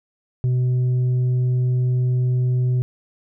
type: tone with tanh clipping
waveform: triangle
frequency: 125.6 Hz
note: B2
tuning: 30 cents sharp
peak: -17 dBFS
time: 0.44-2.82 s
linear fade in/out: 0 ms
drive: 8 dB
effects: none